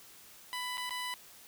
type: tone with dropouts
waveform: 15% pulse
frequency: 995 Hz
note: B5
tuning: 13 cents sharp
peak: -29 dBFS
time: 0.53-1.14 s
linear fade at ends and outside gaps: 0 ms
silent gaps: 0.772-0.779 / 0.894-0.907 s
effects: white hiss -55 dBFS RMS until 1.47 s